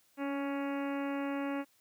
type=harmonic tone with a mistuned harmonic; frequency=278.6 Hz; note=C#4; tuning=9 cents sharp; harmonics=1 / 2 / 3 / 4 / 5 / 6 / 7 / 8 / 9 / 10; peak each=-34 / -40 / -44 / -46 / -48 / -50 / -51 / -52 / -53 / -54 dBFS; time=0.17-1.65 s; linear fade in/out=50 ms; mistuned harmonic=1; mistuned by=+16 cents; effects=white hiss -69 dBFS RMS until 1.8 s + high-pass 60 Hz 12 dB/octave